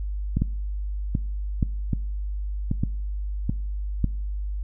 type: two click trains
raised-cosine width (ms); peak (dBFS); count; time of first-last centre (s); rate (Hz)
5; -10 / -9; 5 / 4; 0.37-3.495 / 0.42-4.043; 1.28 / 0.828
effects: noise-tail reverb RT60 0.6 s tail -23 dB re dry + added 50 Hz sine -26 dBFS peak until 4.63 s